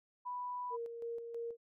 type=tone; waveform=sine; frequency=987.8 Hz; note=B5; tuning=in tune; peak=-38 dBFS; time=0.25-0.77 s; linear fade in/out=20 ms
type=tone with tremolo; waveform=sine; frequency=466.2 Hz; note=A#4; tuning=in tune; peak=-38 dBFS; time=0.7-1.57 s; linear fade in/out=50 ms; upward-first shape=square; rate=3.1 Hz; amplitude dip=45%
effects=none